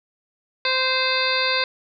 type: harmonic tone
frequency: 519 Hz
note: C5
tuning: 14 cents flat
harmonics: 1 / 2 / 3 / 4 / 5 / 7 / 8 / 9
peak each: -27 / -27 / -27 / -27 / -27 / -27 / -27 / -27 dBFS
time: 0.65-1.64 s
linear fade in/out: 2 ms
effects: none